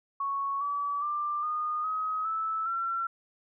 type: tone with pitch steps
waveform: sine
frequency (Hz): 1108.7 / 1146.5 / 1185.5 / 1225.9 / 1267.7 / 1310.9 / 1355.5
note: C#6 / D6 / D6 / D#6 / D#6 / E6 / E6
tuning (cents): 0 / -42 / +16 / -26 / +32 / -10 / +48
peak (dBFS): -28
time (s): 0.2-3.07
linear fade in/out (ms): 5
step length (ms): 410
effects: none